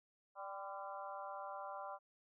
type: harmonic tone with a mistuned harmonic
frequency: 196 Hz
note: G3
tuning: in tune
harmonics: 3 / 4 / 5 / 6 / 7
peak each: -50 / -49 / -50 / -52 / -54 dBFS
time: 0.35-1.99 s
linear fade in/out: 50 ms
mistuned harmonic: 5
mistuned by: +50 cents
effects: none